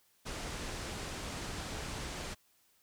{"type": "low-pass noise", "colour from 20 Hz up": "pink", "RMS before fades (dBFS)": -41, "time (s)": [0.25, 2.35], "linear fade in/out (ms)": 20, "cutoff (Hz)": 9000, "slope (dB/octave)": 24, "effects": ["white hiss -70 dBFS RMS until 2.82 s"]}